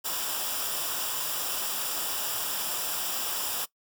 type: noise with comb filter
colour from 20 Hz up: white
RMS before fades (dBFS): -31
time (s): 0.04-3.66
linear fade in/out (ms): 20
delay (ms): 0.47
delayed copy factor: -0.65
effects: noise-tail reverb RT60 0.1 s tail -20 dB re dry